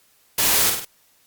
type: noise with echo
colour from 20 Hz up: white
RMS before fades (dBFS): -19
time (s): 0.38-0.7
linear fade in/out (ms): 5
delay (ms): 50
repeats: 3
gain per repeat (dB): -5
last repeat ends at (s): 0.85
effects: white hiss -59 dBFS RMS until 1.26 s + Opus 48 kbps